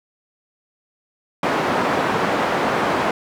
white band-pass noise, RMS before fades -20 dBFS, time 1.43-3.11 s, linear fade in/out 2 ms, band 170 to 1100 Hz, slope 12 dB/octave, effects none

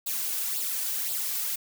blue noise with flanger, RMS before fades -30 dBFS, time 0.06-1.56 s, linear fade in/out 10 ms, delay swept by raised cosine 0.24 to 2.74 ms, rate 1.9 Hz, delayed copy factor +0.7, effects none

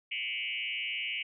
sine tone with frequency modulation, 2572 Hz, E7, 43 cents flat, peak -32 dBFS, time 0.11-1.23 s, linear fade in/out 10 ms, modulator 114 Hz, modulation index 3.8, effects none

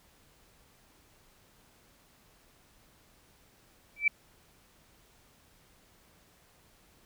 sine tone with exponential growth, 2323 Hz, D7, 20 cents flat, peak -18 dBFS, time 3.96-4.08 s, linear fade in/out 5 ms, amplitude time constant 26 ms, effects pink hiss -63 dBFS RMS until 7.05 s

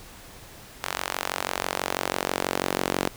sawtooth tone with high-pass filter sweep, 46.12 Hz, F#1, 5 cents flat, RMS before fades -29 dBFS, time 0.83-3.08 s, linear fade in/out 0 ms, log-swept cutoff 1000 to 310 Hz, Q 0.84, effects pink hiss -46 dBFS RMS until 3.16 s

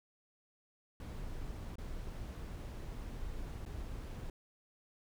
brown noise with dropouts, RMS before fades -43 dBFS, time 1-4.3 s, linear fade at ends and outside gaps 2 ms, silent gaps 1.756-1.783 / 3.653-3.661 s, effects none

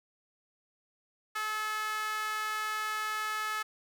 sawtooth tone with high-pass filter, 430.3 Hz, A4, 39 cents flat, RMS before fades -34 dBFS, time 1.35-3.63 s, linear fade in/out 10 ms, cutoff 1400 Hz, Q 3.6, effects none

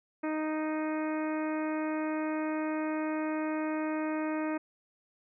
harmonic tone, 310.4 Hz, D#4, 4 cents flat, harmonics 1 / 2 / 3 / 4 / 5 / 6 / 7 / 8, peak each -31 / -37 / -41 / -43 / -45 / -47 / -48 / -49 dBFS, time 0.23-4.58 s, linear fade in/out 10 ms, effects none

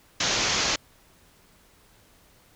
white low-pass noise, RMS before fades -25 dBFS, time 0.2-0.76 s, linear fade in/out 5 ms, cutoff 6800 Hz, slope 96 dB/octave, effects pink hiss -58 dBFS RMS until 2.55 s

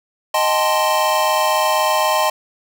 square chord, A half-diminished seventh, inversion second, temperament equal, 622.3 / 784 / 880 / 1046.5 Hz, Eb5 / G5 / A5 / C6, 0 / 0 / 0 / 0 cents, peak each -20 / -23 / -21 / -20 dBFS, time 0.34-2.3 s, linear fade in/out 5 ms, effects none

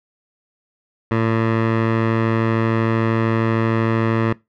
15% pulse tone with low-pass filter, 113 Hz, A2, 47 cents sharp, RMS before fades -18 dBFS, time 1.11-4.33 s, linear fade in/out 5 ms, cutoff 1900 Hz, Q 1.2, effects noise-tail reverb RT60 0.2 s tail -21 dB re dry

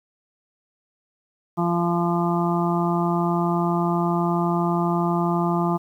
harmonic tone, 172.2 Hz, F3, 24 cents flat, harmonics 1 / 2 / 4 / 5 / 6 / 7, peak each -22 / -25 / -28 / -29 / -30 / -30 dBFS, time 1.57-5.78 s, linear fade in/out 20 ms, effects 9-bit

